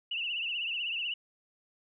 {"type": "tone with vibrato", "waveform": "sine", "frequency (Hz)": 2794, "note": "F7", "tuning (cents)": 0, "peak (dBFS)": -31, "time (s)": [0.11, 1.14], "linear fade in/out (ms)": 5, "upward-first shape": "triangle", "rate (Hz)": 16, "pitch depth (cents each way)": 120, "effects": []}